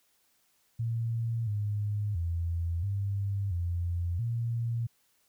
sine tone with pitch steps, 115.2 / 103.9 / 84.6 / 99.5 / 86.7 / 116.7 Hz, A#2 / G#2 / E2 / G2 / F2 / A#2, -20 / +1 / +45 / +26 / -12 / +2 cents, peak -28 dBFS, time 0.79-4.87 s, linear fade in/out 10 ms, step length 680 ms, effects white hiss -70 dBFS RMS until 5.28 s

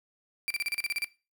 35% pulse tone bursts, 2351 Hz, D7, 1 cent sharp, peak -26 dBFS, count 10, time 0.48-1.044 s, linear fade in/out 0 ms, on 24 ms, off 36 ms, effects noise-tail reverb RT60 0.3 s tail -19 dB re dry

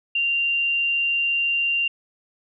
sine tone, 2777 Hz, F7, 10 cents flat, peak -19 dBFS, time 0.15-1.88 s, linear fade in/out 5 ms, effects none

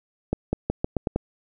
accelerating click train, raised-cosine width 2 ms, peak -9 dBFS, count 7, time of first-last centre 0.33-1.16 s, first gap 200 ms, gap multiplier 0.85, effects none

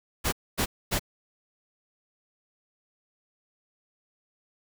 pink noise bursts, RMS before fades -26 dBFS, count 3, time 0.24-0.995 s, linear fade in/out 20 ms, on 85 ms, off 250 ms, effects none

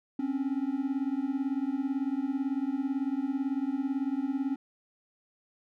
triangle beating tone pair, 263.2 / 281.2 Hz, C4 / C#4, +10 / +25 cents, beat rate 18 Hz, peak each -29 dBFS, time 0.19-4.56 s, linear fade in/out 5 ms, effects none

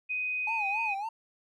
sine tone, 2501 Hz, D#7, 8 cents sharp, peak -29 dBFS, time 0.09-0.95 s, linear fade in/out 20 ms
triangle tone with vibrato, 844 Hz, G#5, 28 cents sharp, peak -30 dBFS, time 0.47-1.09 s, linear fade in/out 5 ms, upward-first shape sine, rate 3.6 Hz, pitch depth 140 cents each way
effects none

